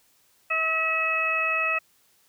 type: harmonic tone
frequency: 644 Hz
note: E5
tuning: 41 cents flat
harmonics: 1 / 2 / 3 / 4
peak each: -33 / -28 / -31 / -24 dBFS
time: 0.5-1.79 s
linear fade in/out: 10 ms
effects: white hiss -63 dBFS RMS until 2.28 s